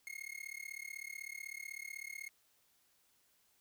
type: tone with amplitude modulation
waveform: 45% pulse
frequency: 2156 Hz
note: C#7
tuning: 49 cents flat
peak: -40 dBFS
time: 0.07-2.29 s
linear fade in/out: 0 ms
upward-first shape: sine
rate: 36 Hz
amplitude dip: 100%
effects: white hiss -73 dBFS RMS until 3.6 s